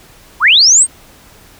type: linear sweep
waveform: sine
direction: up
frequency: 860 to 8740 Hz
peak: -4 dBFS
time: 0.4-0.87 s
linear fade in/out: 50 ms
effects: pink hiss -42 dBFS RMS until 1.59 s